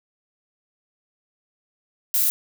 violet noise, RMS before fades -20 dBFS, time 2.14-2.3 s, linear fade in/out 0 ms, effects none

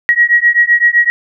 sine beating tone pair, 1900 / 1907.8 Hz, A#6 / A#6, +33 / +40 cents, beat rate 7.8 Hz, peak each -10 dBFS, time 0.09-1.1 s, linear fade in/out 0 ms, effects none

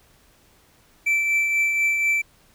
triangle tone with tremolo, 2330 Hz, D7, 14 cents flat, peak -15 dBFS, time 1.06-2.22 s, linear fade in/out 10 ms, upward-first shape triangle, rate 4.1 Hz, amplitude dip 40%, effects pink hiss -57 dBFS RMS until 2.54 s

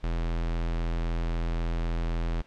square tone, 41.9 Hz, E1, 29 cents sharp, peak -27 dBFS, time 0.03-2.42 s, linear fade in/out 10 ms, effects pink hiss -58 dBFS RMS until 2.46 s + low-pass 4000 Hz 12 dB/octave

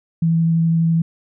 sine tone with vibrato, 164.81 Hz, E3, in tune, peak -13 dBFS, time 0.22-1.02 s, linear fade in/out 5 ms, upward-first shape triangle, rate 12 Hz, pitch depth 11 cents each way, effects none

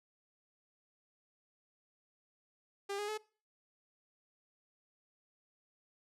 sawtooth tone with pitch steps, 399.7 / 414 / 428.9 Hz, G4 / G#4 / A4, +34 / -5 / -44 cents, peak -33 dBFS, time 2.89-3.178 s, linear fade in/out 10 ms, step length 96 ms, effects noise-tail reverb RT60 0.4 s tail -22 dB re dry + low-pass 10000 Hz 12 dB/octave

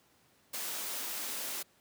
white high-pass noise, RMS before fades -38 dBFS, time 0.53-1.63 s, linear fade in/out 10 ms, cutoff 210 Hz, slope 24 dB/octave, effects pink hiss -67 dBFS RMS until 1.8 s + high-pass 100 Hz 12 dB/octave

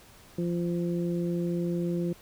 harmonic tone, 172.9 Hz, F3, 17 cents flat, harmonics 1 / 2 / 3, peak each -28 / -31 / -39 dBFS, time 0.38-2.13 s, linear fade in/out 5 ms, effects pink hiss -54 dBFS RMS until 2.21 s

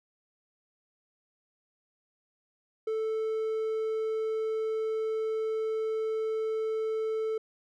triangle tone, 440 Hz, A4, in tune, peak -26 dBFS, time 2.87-7.38 s, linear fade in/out 5 ms, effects none

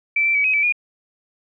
sine tone with pitch steps, 2326 / 2340 / 2277 / 2533 / 2309 / 2435 Hz, D7 / D7 / C#7 / D#7 / D7 / D#7, -17 / -7 / +46 / +30 / -30 / -38 cents, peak -15 dBFS, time 0.16-0.724 s, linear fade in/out 5 ms, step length 94 ms, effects none

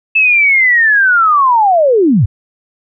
sine linear sweep, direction down, 2637 to 80.7 Hz, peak -6 dBFS, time 0.15-2.26 s, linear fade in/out 10 ms, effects none

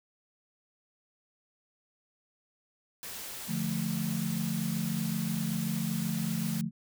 white noise, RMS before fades -41 dBFS, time 3.03-6.61 s, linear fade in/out 0 ms
sine chord, D minor, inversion none, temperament equal, 146.83 / 174.61 / 220 Hz, D3 / F3 / A3, 0 / 0 / 0 cents, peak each -36 / -33 / -33 dBFS, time 3.47-6.71 s, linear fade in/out 50 ms
effects none

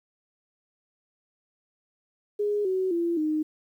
sine tone with pitch steps, 414.1 / 375.4 / 340.3 / 308.4 Hz, G#4 / F#4 / F4 / D#4, -5 / +25 / -45 / -15 cents, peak -23 dBFS, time 2.39-3.43 s, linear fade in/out 10 ms, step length 260 ms, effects 10-bit

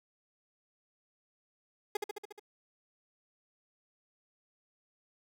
30% pulse tone with echo, 415.3 Hz, G#4, in tune, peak -27 dBFS, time 1.95-1.97 s, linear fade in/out 5 ms, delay 71 ms, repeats 6, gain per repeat -3 dB, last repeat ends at 2.396 s, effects none

